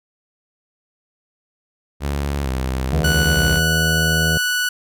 sawtooth tone with vibrato, 67.8 Hz, C#2, 38 cents flat, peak -16 dBFS, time 2-3.61 s, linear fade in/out 50 ms, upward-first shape square, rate 1.1 Hz, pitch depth 76 cents each way
harmonic tone, 80 Hz, D#2, 49 cents sharp, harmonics 1 / 2 / 3 / 4 / 5 / 6 / 7 / 8 / 9, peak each -22 / -20 / -34 / -38 / -32 / -30 / -33 / -35 / -34 dBFS, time 2.92-4.38 s, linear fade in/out 5 ms
sawtooth tone, 1478 Hz, F#6, 2 cents flat, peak -14 dBFS, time 3.04-4.69 s, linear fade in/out 5 ms
effects none

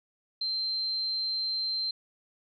sine tone, 4130 Hz, C8, 23 cents flat, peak -28 dBFS, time 0.41-1.91 s, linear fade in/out 5 ms, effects none

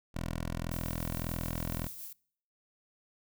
10% pulse tone, 41.72 Hz, E1, 22 cents sharp, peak -26 dBFS, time 0.14-1.88 s, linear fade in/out 20 ms
violet noise with tremolo, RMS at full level -43 dBFS, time 0.71-2.13 s, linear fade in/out 5 ms, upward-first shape sine, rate 7 Hz, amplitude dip 35%
effects noise-tail reverb RT60 0.6 s tail -24 dB re dry

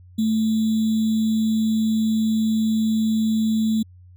sine tone with sample-and-hold, 220 Hz, A3, in tune, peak -17 dBFS, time 0.18-3.83 s, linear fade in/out 10 ms, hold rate 3675 Hz, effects added 90 Hz sine -44 dBFS peak until 4.16 s

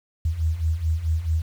sine beating tone pair, 77.4 / 82 Hz, D#2 / E2, -9 / -9 cents, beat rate 4.6 Hz, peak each -26 / -22 dBFS, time 0.25-1.42 s, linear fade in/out 5 ms, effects 8-bit

